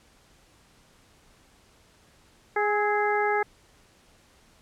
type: harmonic tone with a mistuned harmonic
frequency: 415.3 Hz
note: G#4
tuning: in tune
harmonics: 1 / 2 / 3 / 4 / 5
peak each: -26 / -26 / -32 / -30 / -32 dBFS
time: 2.56-3.43 s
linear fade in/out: 5 ms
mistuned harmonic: 3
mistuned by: +49 cents
effects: pink hiss -59 dBFS RMS until 4.61 s + low-pass 10000 Hz 12 dB/octave